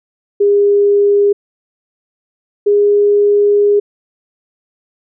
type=tone pair in turn; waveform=sine; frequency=406.1 / 410.1 Hz; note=G#4 / G#4; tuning=-39 / -22 cents; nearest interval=unison; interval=17 cents; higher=second; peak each=-7 dBFS; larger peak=neither; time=0.4-1.33 / 2.66-3.8 s; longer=second; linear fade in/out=10 ms; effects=none